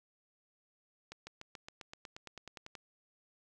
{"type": "accelerating click train", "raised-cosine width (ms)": 0.2, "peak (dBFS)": -29, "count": 15, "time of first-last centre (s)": [1.12, 2.752], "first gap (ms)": 150, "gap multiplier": 0.96, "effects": []}